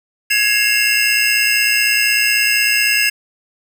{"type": "tone cluster", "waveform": "square", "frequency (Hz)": [1670, 2131, 2650, 2766, 5080], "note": ["G#6", "C7", "E7", "F7", "D#8"], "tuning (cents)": [9, 31, 9, -17, 35], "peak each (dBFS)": [-20, -21, -20, -18, -21], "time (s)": [0.3, 3.1], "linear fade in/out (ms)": 10, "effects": []}